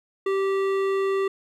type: tone with hard clipping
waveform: sine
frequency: 389.2 Hz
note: G4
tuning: 12 cents flat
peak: -23 dBFS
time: 0.26-1.28 s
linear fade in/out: 5 ms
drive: 13 dB
effects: none